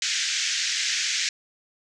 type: band-pass noise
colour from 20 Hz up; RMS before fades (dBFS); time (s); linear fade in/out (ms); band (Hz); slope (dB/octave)
white; -26; 0.02-1.29; 2; 1600 to 6900; 48
effects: none